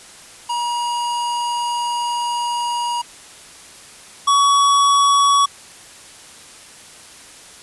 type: tone pair in turn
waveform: square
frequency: 955 / 1127.5 Hz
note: A#5 / C#6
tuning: +42 / +29 cents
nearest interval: minor third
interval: 287 cents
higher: second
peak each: -20 / -12 dBFS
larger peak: second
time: 0.49-3.02 / 4.27-5.46 s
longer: first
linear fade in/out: 10 ms
effects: white hiss -41 dBFS RMS until 7.62 s + resampled to 24000 Hz